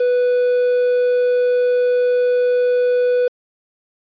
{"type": "tone with quantisation", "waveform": "triangle", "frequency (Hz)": 493.9, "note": "B4", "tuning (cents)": 0, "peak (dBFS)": -11, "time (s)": [0, 3.28], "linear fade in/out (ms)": 5, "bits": 6, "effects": ["resampled to 11025 Hz"]}